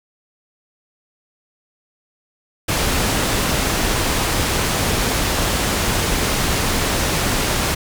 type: low-pass noise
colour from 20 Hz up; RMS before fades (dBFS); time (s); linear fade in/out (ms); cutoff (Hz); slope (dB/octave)
pink; -19; 2.68-7.75; 10; 12000; 12
effects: none